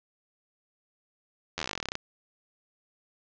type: slowing click train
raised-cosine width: 0.2 ms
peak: -14 dBFS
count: 19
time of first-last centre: 1.58-1.954 s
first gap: 11 ms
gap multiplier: 1.07
effects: resampled to 16000 Hz + 9-bit